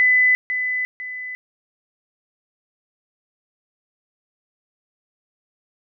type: tone with echo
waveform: sine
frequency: 2005 Hz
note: B6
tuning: 26 cents sharp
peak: -12 dBFS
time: 0-0.35 s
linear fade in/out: 0 ms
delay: 500 ms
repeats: 2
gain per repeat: -8 dB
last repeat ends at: 1.35 s
effects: none